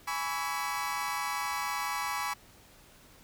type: chord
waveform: 30% pulse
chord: C# minor seventh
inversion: second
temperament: equal with one note detuned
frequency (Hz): 830.6 / 987.8 / 1133.3 / 1318.5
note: G#5 / B5 / C#6 / E6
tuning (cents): 0 / 0 / +38 / 0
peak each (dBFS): -35 / -33 / -33 / -39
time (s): 0.07-2.34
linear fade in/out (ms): 10
effects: pink hiss -57 dBFS RMS until 3.23 s